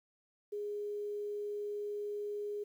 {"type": "tone with quantisation", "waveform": "sine", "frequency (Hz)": 413.5, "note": "G#4", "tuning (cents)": -8, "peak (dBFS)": -36, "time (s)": [0.52, 2.64], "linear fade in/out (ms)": 10, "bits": 11, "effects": []}